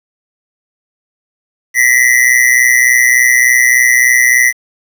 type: ring-modulated tone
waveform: square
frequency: 1975.5 Hz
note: B6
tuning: in tune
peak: -4 dBFS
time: 1.74-4.53 s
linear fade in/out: 50 ms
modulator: 61.7 Hz
effects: 7-bit